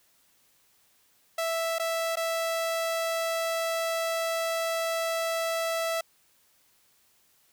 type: tone with dropouts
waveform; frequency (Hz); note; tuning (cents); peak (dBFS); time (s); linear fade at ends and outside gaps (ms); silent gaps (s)
sawtooth; 659.3; E5; 0; -23; 1.38-6.01; 5; 1.785-1.796 / 2.157-2.169
effects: white hiss -65 dBFS RMS until 7.52 s